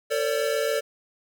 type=tone cluster; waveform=square; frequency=451.4 / 531 / 578 Hz; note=A4 / C5 / D5; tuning=+44 / +25 / -28 cents; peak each=-27 / -32 / -27 dBFS; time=0.1-0.81 s; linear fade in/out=20 ms; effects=none